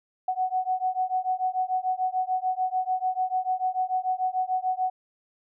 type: beating tone pair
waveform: sine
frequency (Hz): 740 / 746.8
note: F#5 / F#5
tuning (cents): 0 / +16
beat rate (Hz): 6.8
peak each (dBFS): -27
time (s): 0.28-4.9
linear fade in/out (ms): 5
effects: none